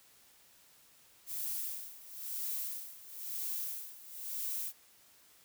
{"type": "noise with tremolo", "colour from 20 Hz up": "violet", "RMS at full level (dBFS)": -37, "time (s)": [1.26, 4.73], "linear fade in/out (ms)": 50, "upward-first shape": "sine", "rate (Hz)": 1, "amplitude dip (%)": 85, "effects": ["white hiss -63 dBFS RMS until 5.44 s"]}